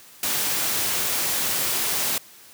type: noise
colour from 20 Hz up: white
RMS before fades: -24 dBFS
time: 0.23-2.18 s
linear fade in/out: 2 ms
effects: white hiss -48 dBFS RMS until 2.53 s + high-pass 80 Hz 12 dB/octave